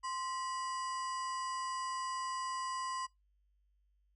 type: harmonic tone with a mistuned harmonic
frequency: 973 Hz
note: B5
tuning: 26 cents flat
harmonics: 1 / 2 / 3 / 5 / 6 / 7 / 8 / 9 / 10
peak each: -37 / -49 / -53 / -49 / -57 / -62 / -52 / -60 / -65 dBFS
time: 0.03-3.07 s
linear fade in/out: 20 ms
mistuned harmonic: 1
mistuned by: +120 cents
effects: noise-tail reverb RT60 0.2 s tail -24 dB re dry + added 50 Hz sine -70 dBFS peak until 4.15 s